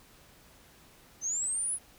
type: linear sweep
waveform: sine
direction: up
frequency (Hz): 6060 to 10490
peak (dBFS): -29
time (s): 1.21-1.79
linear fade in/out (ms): 50
effects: pink hiss -58 dBFS RMS until 1.98 s